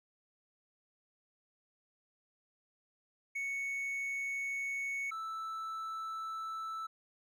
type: tone pair in turn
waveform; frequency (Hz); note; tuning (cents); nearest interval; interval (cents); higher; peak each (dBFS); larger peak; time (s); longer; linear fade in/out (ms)
triangle; 2217 / 1318.2; C#7 / E6; 0 / 0; major sixth; 900; first; -33 / -36; first; 3.35-5.11 / 5.11-6.87; neither; 10
effects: none